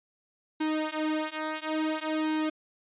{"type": "tone with flanger", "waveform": "sawtooth", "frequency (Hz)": 311.1, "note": "D#4", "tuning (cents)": 0, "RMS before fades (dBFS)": -30, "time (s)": [0.6, 2.5], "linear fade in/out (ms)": 10, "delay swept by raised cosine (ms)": [1.7, 6.8], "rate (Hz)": 0.58, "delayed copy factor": -0.95, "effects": ["resampled to 8000 Hz"]}